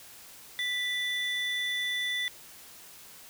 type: tone pair together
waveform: triangle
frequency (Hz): 1975.5 / 3491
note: B6 / A7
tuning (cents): 0 / -14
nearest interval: minor seventh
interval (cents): 986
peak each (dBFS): -29 / -31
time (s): 0.59-2.28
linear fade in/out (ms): 0
effects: white hiss -50 dBFS RMS until 3.29 s